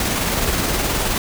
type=noise with tremolo; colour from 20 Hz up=pink; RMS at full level=-19 dBFS; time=0-1.18 s; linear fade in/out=2 ms; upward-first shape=square; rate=19 Hz; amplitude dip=25%; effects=none